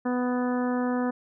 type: harmonic tone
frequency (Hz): 248.3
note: B3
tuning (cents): +9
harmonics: 1 / 2 / 3 / 4 / 5 / 6 / 7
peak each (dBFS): -25 / -31 / -35 / -37 / -39 / -41 / -42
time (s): 0.05-1.11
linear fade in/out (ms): 10
effects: none